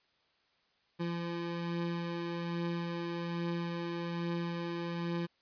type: beating tone pair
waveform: 25% pulse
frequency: 170.7 / 171.9 Hz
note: F3 / F3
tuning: -39 / -27 cents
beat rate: 1.2 Hz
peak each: -31 / -40 dBFS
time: 0.99-5.27 s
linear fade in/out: 20 ms
effects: white hiss -72 dBFS RMS until 5.41 s + resampled to 11025 Hz